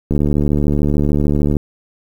click train, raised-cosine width 3 ms, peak -4 dBFS, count 108, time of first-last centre 0.11-1.568 s, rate 73.4 Hz, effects 7-bit

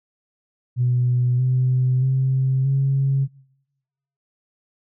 sine tone with pitch steps, 123.7 / 127.77 / 131.97 / 136.31 Hz, B2 / C3 / C3 / C#3, +3 / -41 / +15 / -29 cents, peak -15 dBFS, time 0.76-3.28 s, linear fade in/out 50 ms, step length 630 ms, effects noise-tail reverb RT60 1.0 s tail -25 dB re dry + tanh soft clip ceiling -11 dBFS

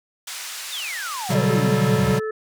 white band-pass noise, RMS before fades -33 dBFS, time 0.27-1.34 s, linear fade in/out 5 ms, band 1100 to 8200 Hz, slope 12 dB/octave
sine exponential sweep, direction down, 3866 to 66.3 Hz, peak -28 dBFS, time 0.71-2.13 s, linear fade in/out 20 ms
square chord, G major seventh, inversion first, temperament equal with one note detuned, 123.47 / 143.48 / 185 / 196 Hz, B2 / D3 / F#3 / G3, 0 / -40 / 0 / 0 cents, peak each -24 dBFS, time 1.29-2.2 s, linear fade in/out 20 ms
harmonic tone, 435.3 Hz, A4, 19 cents flat, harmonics 1 / 3 / 4, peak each -24 / -34 / -36 dBFS, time 1.35-2.31 s, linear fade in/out 5 ms
effects none

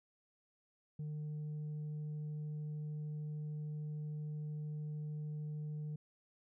sine tone with tanh clipping, 151.1 Hz, D3, 50 cents sharp, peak -40 dBFS, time 0.99-5.96 s, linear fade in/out 5 ms, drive 2 dB, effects none

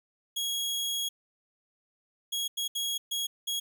sawtooth tone bursts at uneven times, 3312 Hz, G#7, 5 cents flat, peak -26 dBFS, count 6, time 0.36-1.09 / 2.32-2.48 / 2.57-2.68 / 2.75-2.98 / 3.11-3.27 / 3.47-3.6 s, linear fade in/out 10 ms, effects none

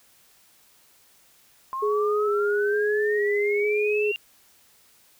sine exponential sweep, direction up, 1046 to 2800 Hz, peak -27 dBFS, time 1.73-4.16 s, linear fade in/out 0 ms
sine tone with vibrato, 415.3 Hz, G#4, in tune, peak -21 dBFS, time 1.82-4.12 s, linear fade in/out 10 ms, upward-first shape square, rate 1.1 Hz, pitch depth 17 cents each way
effects white hiss -58 dBFS RMS until 5.19 s

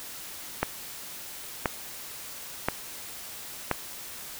click train, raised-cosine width 0.5 ms, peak -8 dBFS, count 4, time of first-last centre 0.63-3.713 s, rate 0.973 Hz, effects white hiss -41 dBFS RMS until 4.39 s

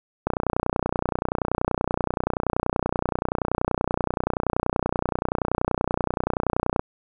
click train, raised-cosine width 1 ms, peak -8 dBFS, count 200, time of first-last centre 0.27-6.795 s, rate 30.5 Hz, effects none

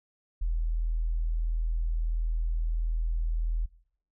sine tone, 40.75 Hz, E1, 19 cents flat, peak -25 dBFS, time 0.41-3.66 s, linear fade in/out 10 ms, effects noise-tail reverb RT60 0.7 s tail -22 dB re dry

